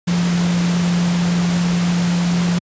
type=tone in noise; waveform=sine; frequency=174.61 Hz; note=F3; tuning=in tune; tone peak=-14 dBFS; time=0.07-2.59 s; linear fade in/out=10 ms; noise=pink; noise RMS=-25 dBFS; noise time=0.07-2.59 s; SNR=+8 dB; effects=high-pass 100 Hz 12 dB/octave + resampled to 16000 Hz